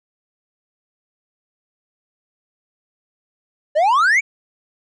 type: exponential sweep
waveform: triangle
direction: up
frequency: 573 to 2349 Hz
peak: -10 dBFS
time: 3.75-4.21 s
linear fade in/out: 20 ms
effects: resampled to 22050 Hz